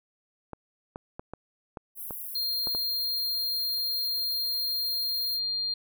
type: clicks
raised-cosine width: 1 ms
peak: -23 dBFS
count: 8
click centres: 0.533 / 0.959 / 1.195 / 1.336 / 1.772 / 2.108 / 2.672 / 2.749 s
type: high-pass noise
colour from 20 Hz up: pink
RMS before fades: -38 dBFS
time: 1.95-5.4 s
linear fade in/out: 50 ms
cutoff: 11000 Hz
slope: 48 dB/octave
type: tone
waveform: sine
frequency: 4200 Hz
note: C8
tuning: 6 cents sharp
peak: -27 dBFS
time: 2.35-5.74 s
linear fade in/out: 5 ms
effects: none